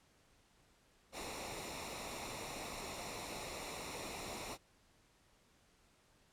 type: noise with comb filter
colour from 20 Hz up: pink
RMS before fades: -45 dBFS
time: 1.12-4.58 s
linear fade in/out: 50 ms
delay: 0.63 ms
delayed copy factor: -0.65
effects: pink hiss -70 dBFS RMS until 6.32 s + low-pass 10000 Hz 12 dB/octave